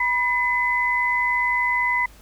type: tone pair together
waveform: sine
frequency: 978 / 2025 Hz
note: B5 / B6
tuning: -17 / +43 cents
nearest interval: octave + minor second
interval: 1260 cents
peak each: -23 / -20 dBFS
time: 0-2.06 s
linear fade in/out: 5 ms
effects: added 50 Hz sine -46 dBFS peak until 2.21 s + pink hiss -51 dBFS RMS until 2.21 s